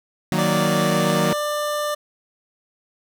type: chord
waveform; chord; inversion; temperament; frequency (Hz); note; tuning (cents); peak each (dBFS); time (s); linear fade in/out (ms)
sawtooth; D# minor; none; equal; 155.56 / 185 / 233.1; D#3 / F#3 / A#3; 0 / 0 / 0; -19 / -18 / -21; 0.32-1.33; 0
type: tone with pitch glide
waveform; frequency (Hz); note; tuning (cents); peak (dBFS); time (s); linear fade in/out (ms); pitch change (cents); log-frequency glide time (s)
25% pulse; 585 to 593.9; D5 to D5; -7 to +19; -18; 0.38-1.95; 10; +26; 0.87-1.42
effects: none